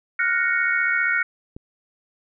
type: chord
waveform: sine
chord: Gb major seventh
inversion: third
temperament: equal with one note detuned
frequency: 1405 / 1480 / 1864.7 / 2217 Hz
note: F6 / Gb6 / Bb6 / Db7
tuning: +10 / 0 / 0 / 0 cents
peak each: -24 dBFS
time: 0.19-1.23 s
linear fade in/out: 5 ms
type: click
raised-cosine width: 3 ms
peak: -24 dBFS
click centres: 1.565 s
effects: none